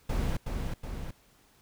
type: noise with echo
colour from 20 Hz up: brown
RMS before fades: -29 dBFS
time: 0.09-0.37 s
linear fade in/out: 5 ms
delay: 370 ms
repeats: 2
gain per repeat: -4 dB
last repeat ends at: 1.11 s
effects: pink hiss -63 dBFS RMS until 1.61 s